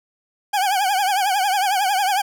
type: tone with vibrato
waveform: 40% pulse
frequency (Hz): 784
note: G5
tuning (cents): 0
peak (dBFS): -16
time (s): 0.53-2.22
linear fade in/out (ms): 10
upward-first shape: triangle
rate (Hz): 11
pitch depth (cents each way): 140
effects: none